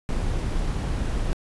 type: noise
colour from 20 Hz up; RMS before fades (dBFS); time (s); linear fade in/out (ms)
brown; -25; 0.09-1.33; 0
effects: resampled to 24000 Hz